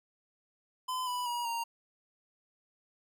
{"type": "tone with pitch steps", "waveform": "square", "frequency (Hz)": [1018, 987.9, 958.6, 930.3], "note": ["C6", "B5", "A#5", "A#5"], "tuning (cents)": [-48, 0, 48, -4], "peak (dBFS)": -33, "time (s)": [0.88, 1.64], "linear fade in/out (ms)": 10, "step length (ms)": 190, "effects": []}